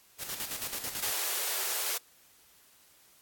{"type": "noise with tremolo", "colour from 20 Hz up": "white", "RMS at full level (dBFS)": -35, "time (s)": [0.18, 1.13], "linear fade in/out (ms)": 50, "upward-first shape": "square", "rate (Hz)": 9.1, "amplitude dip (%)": 55}
{"type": "high-pass noise", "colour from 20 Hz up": "white", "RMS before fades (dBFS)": -32, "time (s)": [1.02, 1.98], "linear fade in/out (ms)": 10, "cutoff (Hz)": 350, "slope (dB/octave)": 96}
{"effects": ["white hiss -61 dBFS RMS until 3.21 s", "AAC 64 kbps"]}